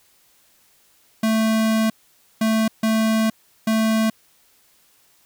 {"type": "tone bursts at uneven times", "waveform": "square", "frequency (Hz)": 220.9, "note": "A3", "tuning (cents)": 7, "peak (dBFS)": -17, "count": 4, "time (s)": [[1.23, 1.9], [2.41, 2.68], [2.83, 3.3], [3.67, 4.1]], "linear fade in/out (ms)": 5, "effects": ["white hiss -58 dBFS RMS until 5.25 s"]}